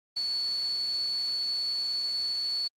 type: tone in noise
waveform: sine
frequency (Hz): 4435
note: C#8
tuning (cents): 0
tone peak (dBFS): -27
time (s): 0.16-2.68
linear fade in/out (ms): 10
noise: white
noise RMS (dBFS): -45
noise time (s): 0.16-2.68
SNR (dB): +15
effects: low-pass 8000 Hz 12 dB/octave + Opus 32 kbps